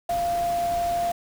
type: tone in noise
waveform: sine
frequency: 693 Hz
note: F5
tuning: 14 cents flat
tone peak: -22 dBFS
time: 0.09-1.12 s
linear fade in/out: 5 ms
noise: pink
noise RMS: -37 dBFS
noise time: 0.09-1.12 s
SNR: +12 dB
effects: none